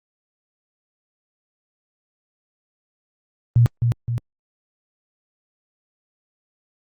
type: tone with echo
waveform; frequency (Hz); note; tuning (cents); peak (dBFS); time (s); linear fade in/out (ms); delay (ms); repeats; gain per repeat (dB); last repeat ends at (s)
sine; 118.2; A#2; +24; -10; 3.56-3.66; 0; 260; 2; -5; 4.18
effects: Opus 24 kbps